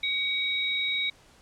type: tone pair together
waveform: sine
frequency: 2262 / 3804 Hz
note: C#7 / A#7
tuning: +34 / +34 cents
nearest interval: major sixth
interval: 900 cents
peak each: -28 dBFS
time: 0.03-1.1 s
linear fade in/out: 5 ms
effects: pink hiss -57 dBFS RMS until 1.41 s + low-pass 9000 Hz 12 dB/octave

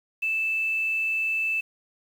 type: tone with quantisation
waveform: sine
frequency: 2637 Hz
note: E7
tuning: in tune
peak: -23 dBFS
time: 0.22-1.61 s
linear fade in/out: 10 ms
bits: 8
effects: none

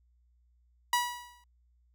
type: tone with exponential decay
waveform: sawtooth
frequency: 971 Hz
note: B5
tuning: 30 cents flat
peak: -19 dBFS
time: 0.93-1.44 s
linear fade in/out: 2 ms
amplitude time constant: 110 ms
effects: added 60 Hz sine -64 dBFS peak until 1.94 s

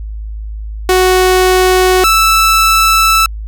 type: tone pair in turn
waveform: sawtooth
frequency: 370 / 1318.5 Hz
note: F#4 / E6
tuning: 0 / 0 cents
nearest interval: octave + minor seventh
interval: 2200 cents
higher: second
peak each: -3 dBFS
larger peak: neither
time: 0.89-2.04 / 2.04-3.26 s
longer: second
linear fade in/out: 2 ms
effects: added 53 Hz sine -20 dBFS peak until 3.47 s

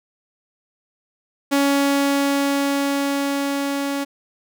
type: tone with level ramp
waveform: sawtooth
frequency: 280 Hz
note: C#4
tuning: 18 cents sharp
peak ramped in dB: -11 to -18 dBFS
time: 1.51-4.05 s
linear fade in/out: 20 ms
effects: none

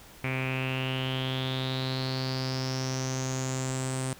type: tone with low-pass filter sweep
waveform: sawtooth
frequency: 130.81 Hz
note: C3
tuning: in tune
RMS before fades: -31 dBFS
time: 0.24-4.13 s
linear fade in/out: 0 ms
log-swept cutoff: 2300 to 8700 Hz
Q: 7.7
effects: pink hiss -51 dBFS RMS until 4.19 s

